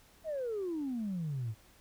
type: exponential sweep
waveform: sine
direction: down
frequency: 659.3 to 103.8 Hz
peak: -32 dBFS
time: 0.24-1.55 s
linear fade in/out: 50 ms
effects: tanh soft clip ceiling -30 dBFS + pink hiss -62 dBFS RMS until 1.8 s